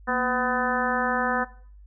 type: harmonic tone with a mistuned harmonic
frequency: 251.5 Hz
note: B3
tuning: 32 cents sharp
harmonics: 1 / 2 / 3 / 4 / 5 / 6 / 7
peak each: -30 / -30 / -30 / -30 / -30 / -30 / -30 dBFS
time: 0.07-1.45 s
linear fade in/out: 20 ms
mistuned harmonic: 1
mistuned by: -110 cents
effects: noise-tail reverb RT60 0.5 s tail -18 dB re dry + added 50 Hz sine -45 dBFS peak until 1.86 s

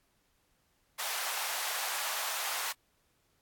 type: high-pass noise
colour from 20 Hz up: pink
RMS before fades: -35 dBFS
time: 0.98-2.73 s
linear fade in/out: 20 ms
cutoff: 740 Hz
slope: 24 dB/octave
effects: pink hiss -73 dBFS RMS until 3.41 s + AAC 64 kbps

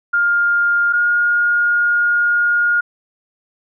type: tone pair in turn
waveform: sine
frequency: 1407 / 1425.8 Hz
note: F6 / F6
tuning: +12 / +35 cents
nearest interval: unison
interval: 23 cents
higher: second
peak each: -12 dBFS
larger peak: neither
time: 0.13-0.93 / 0.93-2.81 s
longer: second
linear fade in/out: 10 ms
effects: none

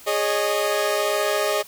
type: chord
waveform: sawtooth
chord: Ab suspended fourth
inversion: none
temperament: equal with one note detuned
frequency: 415.3 / 554.4 / 615.8 Hz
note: Ab4 / Db5 / Eb5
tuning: 0 / 0 / -18 cents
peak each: -21 / -23 / -19 dBFS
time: 0.06-1.63 s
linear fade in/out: 20 ms
effects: white hiss -45 dBFS RMS until 1.67 s

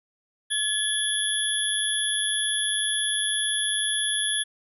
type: tone cluster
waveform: sine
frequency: 1714 / 3219 / 3417 / 10500 Hz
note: A6 / G7 / G#7 / E9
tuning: -46 / +45 / +49 / -8 cents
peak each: -30 / -33 / -27 / -27 dBFS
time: 0.5-4.44 s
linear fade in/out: 20 ms
effects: none

